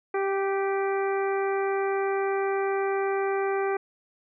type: harmonic tone with a mistuned harmonic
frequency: 392 Hz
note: G4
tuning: in tune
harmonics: 1 / 2 / 3 / 4 / 5 / 6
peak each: -25 / -31 / -35 / -37 / -39 / -41 dBFS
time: 0.14-3.77 s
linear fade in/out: 5 ms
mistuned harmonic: 4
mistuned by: -21 cents
effects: none